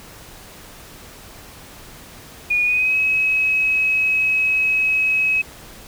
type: tone with pitch glide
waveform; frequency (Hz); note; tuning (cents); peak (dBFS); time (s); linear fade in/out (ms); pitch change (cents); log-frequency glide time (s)
sine; 2450 to 2556; D#7 to D#7; -27 to +46; -15; 2.5-5.42; 10; +73; 2.64-2.95
effects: pink hiss -41 dBFS RMS until 5.87 s